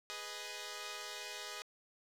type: chord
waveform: 5% pulse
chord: G# minor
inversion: none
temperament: equal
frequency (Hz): 415.3 / 493.9 / 622.3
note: G#4 / B4 / D#5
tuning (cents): 0 / 0 / 0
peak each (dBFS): -36 / -36 / -36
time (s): 0.1-1.62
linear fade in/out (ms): 0
effects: low-pass 11000 Hz 12 dB/octave + 10-bit